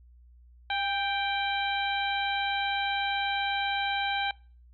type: harmonic tone with a mistuned harmonic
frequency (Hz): 784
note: G5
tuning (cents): 0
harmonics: 1 / 2 / 3 / 4 / 5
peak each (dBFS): -30 / -33 / -35 / -36 / -37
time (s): 0.7-4.31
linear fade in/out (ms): 2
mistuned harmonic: 1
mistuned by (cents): +37
effects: noise-tail reverb RT60 0.4 s tail -24 dB re dry + added 60 Hz sine -52 dBFS peak until 4.73 s

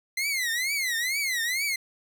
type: tone with vibrato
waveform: sawtooth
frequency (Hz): 2047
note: C7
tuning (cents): -38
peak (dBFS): -22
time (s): 0.17-1.76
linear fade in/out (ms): 5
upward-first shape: triangle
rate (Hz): 2.2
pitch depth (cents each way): 230
effects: none

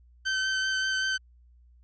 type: tone with vibrato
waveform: sawtooth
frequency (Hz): 1539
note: G6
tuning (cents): -32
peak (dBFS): -22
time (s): 0.25-1.18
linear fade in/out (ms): 20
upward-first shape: sine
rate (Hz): 5.2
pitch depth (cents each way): 10
effects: added 60 Hz sine -54 dBFS peak until 1.83 s + resampled to 16000 Hz

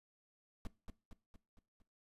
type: noise with echo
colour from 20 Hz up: brown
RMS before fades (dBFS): -41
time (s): 0.65-0.67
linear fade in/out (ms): 0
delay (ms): 230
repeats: 5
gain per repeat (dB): -5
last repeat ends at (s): 1.82
effects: noise-tail reverb RT60 0.3 s tail -19 dB re dry + resampled to 32000 Hz

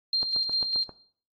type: tone with tremolo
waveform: sine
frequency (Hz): 4186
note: C8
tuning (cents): 0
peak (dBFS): -22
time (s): 0.13-0.84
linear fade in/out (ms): 2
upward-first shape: square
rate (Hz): 5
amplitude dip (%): 40
type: click train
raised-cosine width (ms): 1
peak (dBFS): -27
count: 6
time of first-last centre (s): 0.23-0.893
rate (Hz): 7.54
effects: noise-tail reverb RT60 0.5 s tail -17 dB re dry + AAC 32 kbps

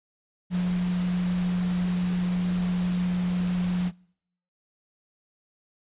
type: tone in noise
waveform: sine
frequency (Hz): 179.4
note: F3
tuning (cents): +47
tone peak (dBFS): -22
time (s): 0.5-3.92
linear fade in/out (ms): 50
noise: pink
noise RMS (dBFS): -39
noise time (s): 0.5-3.92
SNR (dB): +14
effects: noise-tail reverb RT60 0.7 s tail -25 dB re dry + resampled to 8000 Hz

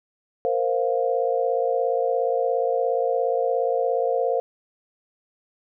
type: chord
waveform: sine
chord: Bb suspended second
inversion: none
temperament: equal with one note detuned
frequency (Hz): 466.2 / 523.3 / 701.7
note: Bb4 / C5 / F5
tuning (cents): 0 / 0 / +8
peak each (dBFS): -24 / -23 / -26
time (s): 0.45-4.4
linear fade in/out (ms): 0
effects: none

